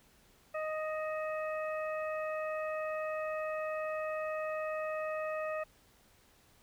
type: harmonic tone with a mistuned harmonic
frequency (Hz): 622.3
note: D#5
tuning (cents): 0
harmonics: 1 / 2 / 3 / 4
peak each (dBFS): -35 / -41 / -45 / -47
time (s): 0.54-5.64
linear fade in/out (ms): 10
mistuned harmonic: 4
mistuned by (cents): +47
effects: pink hiss -65 dBFS RMS until 6.62 s